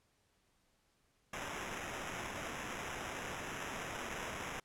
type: noise with sample-and-hold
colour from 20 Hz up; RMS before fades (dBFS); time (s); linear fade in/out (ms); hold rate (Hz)
blue; -43; 1.33-4.6; 5; 4410
effects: pink hiss -75 dBFS RMS until 4.64 s + low-pass 11000 Hz 12 dB/octave